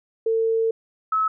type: tone pair in turn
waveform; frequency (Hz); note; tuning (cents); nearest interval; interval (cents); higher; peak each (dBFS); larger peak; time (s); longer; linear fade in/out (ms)
sine; 450.1 / 1293.8; A4 / E6; +39 / -33; octave + tritone; 1828; second; -18; neither; 0.26-0.71 / 1.12-1.28; first; 5
effects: none